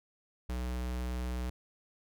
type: tone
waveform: square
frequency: 61.8 Hz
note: B1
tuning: 2 cents sharp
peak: -34 dBFS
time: 0.49-1.5 s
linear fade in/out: 5 ms
effects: none